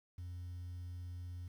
sine tone, 88.4 Hz, F2, 22 cents sharp, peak -40 dBFS, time 0.18-1.48 s, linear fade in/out 5 ms, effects tanh soft clip ceiling -42 dBFS + 11-bit

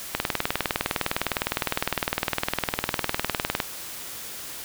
click train, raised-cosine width 0.3 ms, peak -6 dBFS, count 69, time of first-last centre 0.15-3.602 s, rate 19.7 Hz, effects white hiss -37 dBFS RMS until 4.64 s

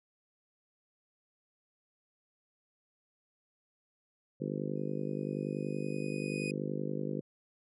harmonic tone, 50.5 Hz, G#1, 48 cents flat, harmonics 3 / 4 / 5 / 6 / 7 / 8 / 9 / 10, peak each -39 / -40 / -41 / -42 / -42 / -43 / -44 / -44 dBFS, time 4.4-7.21 s, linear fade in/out 10 ms
40% pulse tone with exponential growth, 2489 Hz, D#7, in tune, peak -37 dBFS, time 4.76-6.51 s, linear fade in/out 2 ms, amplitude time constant 380 ms
effects resampled to 24000 Hz

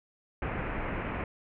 pink low-pass noise, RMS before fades -34 dBFS, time 0.42-1.24 s, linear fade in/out 2 ms, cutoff 2500 Hz, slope 48 dB/octave, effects none

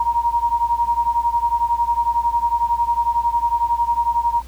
sine beating tone pair, 939 / 950 Hz, A#5 / A#5, +12 / +33 cents, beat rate 11 Hz, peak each -18 / -20 dBFS, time 0-4.42 s, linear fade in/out 5 ms, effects added 60 Hz sine -35 dBFS peak until 4.47 s + pink hiss -47 dBFS RMS until 4.47 s

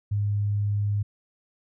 sine tone, 102.7 Hz, G#2, 19 cents flat, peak -22 dBFS, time 0.11-1.03 s, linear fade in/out 10 ms, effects none

